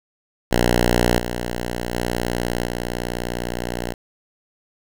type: tone with level steps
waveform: 5% pulse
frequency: 59.8 Hz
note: A#1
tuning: 45 cents sharp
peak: -4 / -13 / -10 / -13 dBFS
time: 0.51-3.94 s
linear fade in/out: 10 ms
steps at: 1.18 / 1.94 / 2.65 s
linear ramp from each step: 10 ms
effects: none